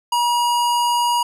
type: tone with low-pass filter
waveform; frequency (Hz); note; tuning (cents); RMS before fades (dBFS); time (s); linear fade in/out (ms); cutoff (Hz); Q
square; 958; A#5; +47; -18; 0.12-1.23; 5; 12000; 0.85
effects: none